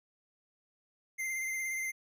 square tone with vibrato, 2086 Hz, C7, 6 cents flat, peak -34 dBFS, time 1.18-1.92 s, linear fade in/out 20 ms, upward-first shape triangle, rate 17 Hz, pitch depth 26 cents each way, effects none

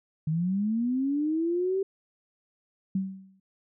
sine linear sweep, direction up, 151.1 to 392.5 Hz, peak -24 dBFS, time 0.27-1.83 s, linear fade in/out 5 ms
sine tone with exponential decay, 191.4 Hz, G3, 41 cents flat, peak -22 dBFS, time 2.95-3.4 s, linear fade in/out 5 ms, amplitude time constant 96 ms
effects none

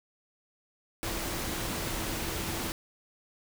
sine tone in noise, 330.6 Hz, E4, 5 cents sharp, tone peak -43 dBFS, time 1.03-2.72 s, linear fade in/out 0 ms, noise pink, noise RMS -34 dBFS, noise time 1.03-2.72 s, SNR -12 dB, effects none

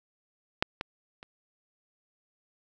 clicks, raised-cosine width 0.3 ms, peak -7 / -16 / -28 dBFS, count 3, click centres 0.625 / 0.811 / 1.229 s, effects none

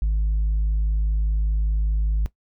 sine tone, 52.5 Hz, G#1, 19 cents sharp, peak -16 dBFS, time 0.02-2.26 s, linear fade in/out 0 ms, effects noise-tail reverb RT60 0.1 s tail -18 dB re dry + tanh soft clip ceiling -17 dBFS

